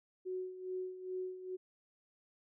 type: tone with tremolo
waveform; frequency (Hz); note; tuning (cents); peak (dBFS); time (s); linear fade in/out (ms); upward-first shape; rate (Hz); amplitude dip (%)
sine; 370; F#4; 0; -36; 0.25-1.57; 20; sine; 2.4; 70
effects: none

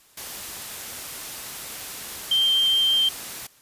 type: tone in noise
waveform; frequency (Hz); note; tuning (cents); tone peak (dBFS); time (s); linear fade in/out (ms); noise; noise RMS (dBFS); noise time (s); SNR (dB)
sine; 3153; G7; +9; -17; 2.31-3.09; 5; white; -35; 0.17-3.47; +15
effects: white hiss -56 dBFS RMS until 3.61 s + resampled to 32000 Hz

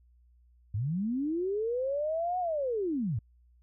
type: linear two-way sweep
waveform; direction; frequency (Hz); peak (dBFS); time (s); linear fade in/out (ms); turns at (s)
sine; up then down; 92.5 to 740 to 92.5; -28; 0.74-3.19; 5; 2.39
effects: added 60 Hz sine -59 dBFS peak until 3.62 s

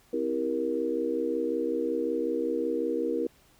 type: chord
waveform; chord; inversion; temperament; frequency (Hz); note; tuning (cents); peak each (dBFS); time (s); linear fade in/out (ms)
sine; C dominant seventh; none; just; 261.6 / 327 / 392.4 / 470.9; C4 / E4 / G4 / Bb4; 0 / -14 / +2 / +18; -34 / -31 / -35 / -29; 0.13-3.27; 5
effects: pink hiss -61 dBFS RMS until 3.59 s

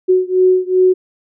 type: beating tone pair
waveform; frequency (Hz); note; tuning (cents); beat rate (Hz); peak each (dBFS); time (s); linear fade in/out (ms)
sine; 368.6 / 371.2; F#4 / F#4; -7 / +6; 2.6; -12 / -13; 0.08-0.94; 20
effects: none

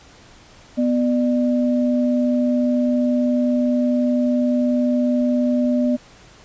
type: tone pair together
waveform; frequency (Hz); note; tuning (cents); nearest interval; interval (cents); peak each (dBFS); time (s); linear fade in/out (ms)
sine; 247.3 / 598.1; B3 / D5; +3 / +31; octave + minor third; 1528; -16 / -23; 0.77-5.97; 20
effects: pink hiss -47 dBFS RMS until 6.44 s + resampled to 16000 Hz

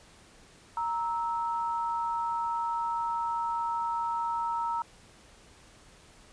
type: tone pair together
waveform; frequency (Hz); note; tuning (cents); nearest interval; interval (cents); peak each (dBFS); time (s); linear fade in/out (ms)
sine; 932.3 / 1307.5; A#5 / E6; 0 / -15; tritone; 585; -29 / -34; 0.77-4.82; 2
effects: pink hiss -56 dBFS RMS until 6.32 s + resampled to 22050 Hz

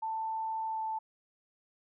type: tone with pitch glide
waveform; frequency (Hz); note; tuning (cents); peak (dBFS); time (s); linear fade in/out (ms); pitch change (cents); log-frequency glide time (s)
sine; 887 to 880.9; A5 to A5; +14 to +2; -32; 0.02-0.99; 10; -12; 0.68-0.8
effects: none

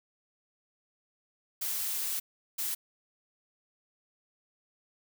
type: noise bursts at uneven times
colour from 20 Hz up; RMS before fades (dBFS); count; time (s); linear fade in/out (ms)
blue; -33; 2; 1.61-2.2 / 2.58-2.75; 10
effects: none

